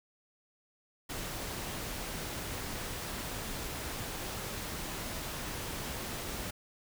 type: noise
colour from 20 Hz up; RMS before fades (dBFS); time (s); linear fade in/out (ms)
pink; -39; 1.09-6.51; 10
effects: none